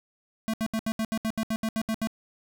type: tone bursts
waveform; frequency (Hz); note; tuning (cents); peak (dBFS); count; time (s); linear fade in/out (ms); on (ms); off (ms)
square; 221.7; A3; +13; -26; 13; 0.48-2.072; 0; 56; 72
effects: none

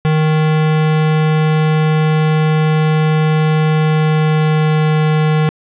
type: tone with pitch glide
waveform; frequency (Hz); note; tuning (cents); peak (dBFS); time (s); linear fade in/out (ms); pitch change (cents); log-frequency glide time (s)
square; 155.56 to 154.66; D#3 to D#3; 0 to -10; -11; 0.05-5.49; 0; -10; 3.71-4.98
effects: resampled to 8000 Hz + 7-bit

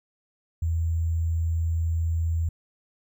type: tone with sample-and-hold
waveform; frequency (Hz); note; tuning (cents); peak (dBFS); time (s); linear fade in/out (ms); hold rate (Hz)
sine; 82.41; E2; 0; -22; 0.62-2.49; 5; 7350
effects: none

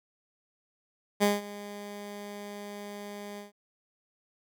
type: tone with ADSR envelope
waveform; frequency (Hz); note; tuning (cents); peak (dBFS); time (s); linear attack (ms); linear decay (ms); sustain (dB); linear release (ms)
15% pulse; 204.6; G#3; -26; -14; 1.2-3.52; 29; 180; -19; 140
effects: none

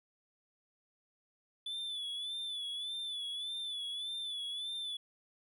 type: tone with vibrato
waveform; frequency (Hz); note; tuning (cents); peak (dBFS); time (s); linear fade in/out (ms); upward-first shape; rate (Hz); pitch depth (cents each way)
triangle; 3467; A7; -26; -36; 1.66-4.97; 5; sine; 1.7; 63
effects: none

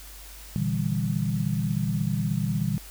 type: chord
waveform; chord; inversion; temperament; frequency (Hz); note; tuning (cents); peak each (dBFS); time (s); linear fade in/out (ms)
sine; E half-diminished seventh; second; just; 118.67 / 148.33 / 164.81 / 197.78; Bb2 / D3 / E3 / G3; +31 / +18 / 0 / +16; -29; 0.56-2.78; 0
effects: added 50 Hz sine -44 dBFS peak until 2.9 s + white hiss -46 dBFS RMS until 2.9 s

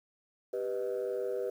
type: chord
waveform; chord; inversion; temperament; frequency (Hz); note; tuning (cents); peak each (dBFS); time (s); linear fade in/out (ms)
sine; G augmented; none; equal; 392 / 493.9 / 622.3; G4 / B4 / D#5; 0 / 0 / 0; -34 / -33 / -39; 0.53-1.5; 5
effects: tanh soft clip ceiling -26 dBFS + 10-bit

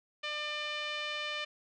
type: tone with low-pass filter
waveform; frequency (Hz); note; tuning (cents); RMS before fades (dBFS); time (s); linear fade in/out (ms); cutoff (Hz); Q
5% pulse; 598; D5; +31; -37; 0.23-1.45; 10; 2900; 1.7
effects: none

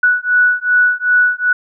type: beating tone pair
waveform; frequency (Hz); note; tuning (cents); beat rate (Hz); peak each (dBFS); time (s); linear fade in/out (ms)
sine; 1474 / 1476.6; F#6 / F#6; -7 / -4; 2.6; -13; 0.03-1.53; 5
effects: none

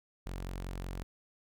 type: tone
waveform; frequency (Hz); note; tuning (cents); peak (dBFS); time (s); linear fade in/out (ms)
sawtooth; 45.43; F#1; -31; -34; 0.26-1.03; 0
effects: none

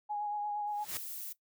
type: tone with vibrato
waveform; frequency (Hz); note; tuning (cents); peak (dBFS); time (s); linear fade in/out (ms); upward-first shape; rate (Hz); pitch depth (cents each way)
sine; 830.6; G#5; 0; -33; 0.09-0.85; 20; sine; 8.6; 20
type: noise with exponential growth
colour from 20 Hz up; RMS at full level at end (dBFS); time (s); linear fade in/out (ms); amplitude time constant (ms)
white; -36; 0.67-0.97; 0; 64
type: noise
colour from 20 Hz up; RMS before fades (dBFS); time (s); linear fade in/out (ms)
violet; -42; 0.88-1.33; 10
effects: noise-tail reverb RT60 0.1 s tail -17 dB re dry

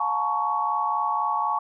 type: tone cluster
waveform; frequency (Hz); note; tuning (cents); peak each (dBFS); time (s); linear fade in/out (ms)
sine; 713 / 858 / 922 / 1117; F5 / A5 / A#5 / C#6; +36 / -44 / -19 / +13; -34 / -26 / -30 / -25; 0-1.59; 5
effects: none

